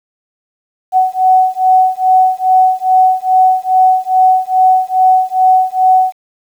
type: beating tone pair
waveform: sine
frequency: 746 / 748.4 Hz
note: F#5 / F#5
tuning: +14 / +20 cents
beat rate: 2.4 Hz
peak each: -10 dBFS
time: 0.92-6.14 s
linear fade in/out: 50 ms
effects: 7-bit